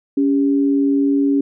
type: tone pair together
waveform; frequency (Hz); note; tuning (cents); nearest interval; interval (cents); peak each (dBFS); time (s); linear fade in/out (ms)
sine; 280.3 / 400.2; C#4 / G4; +19 / +36; tritone; 617; -13 / -23; 0.17-1.41; 5
effects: none